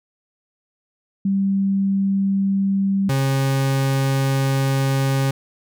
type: tone pair in turn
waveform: sine / 40% pulse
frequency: 195.6 / 135.47 Hz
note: G3 / C#3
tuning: -4 / -39 cents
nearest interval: tritone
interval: 635 cents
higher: first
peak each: -16 dBFS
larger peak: neither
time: 1.25-3.09 / 3.09-5.31 s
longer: second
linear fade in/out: 5 ms
effects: none